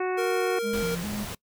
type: harmonic tone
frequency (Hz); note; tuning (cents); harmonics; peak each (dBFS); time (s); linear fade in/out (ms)
369.1; F#4; -4; 1 / 2 / 3 / 4 / 5 / 6 / 7; -26 / -32 / -36 / -38 / -40 / -42 / -43; 0-0.59; 5
type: tone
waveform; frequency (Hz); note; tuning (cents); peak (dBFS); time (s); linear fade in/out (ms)
square; 465.2; A#4; -4; -27; 0.17-0.96; 20
type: tone with vibrato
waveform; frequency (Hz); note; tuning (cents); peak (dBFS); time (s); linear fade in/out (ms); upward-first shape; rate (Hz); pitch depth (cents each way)
triangle; 190.4; F#3; +50; -28; 0.62-1.27; 50; square; 2.4; 160
type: noise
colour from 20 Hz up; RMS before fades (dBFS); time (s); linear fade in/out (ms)
pink; -36; 0.73-1.35; 5
effects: noise-tail reverb RT60 0.1 s tail -23 dB re dry